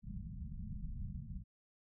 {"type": "low-pass noise", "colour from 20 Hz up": "pink", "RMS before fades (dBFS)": -44, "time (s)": [0.02, 1.44], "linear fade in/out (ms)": 50, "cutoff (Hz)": 220, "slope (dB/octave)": 96, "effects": []}